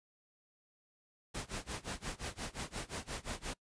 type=noise with tremolo; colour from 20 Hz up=pink; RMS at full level=-39 dBFS; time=1.34-3.54 s; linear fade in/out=10 ms; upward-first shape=sine; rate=5.7 Hz; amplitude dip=95%; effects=noise-tail reverb RT60 0.1 s tail -23 dB re dry + resampled to 22050 Hz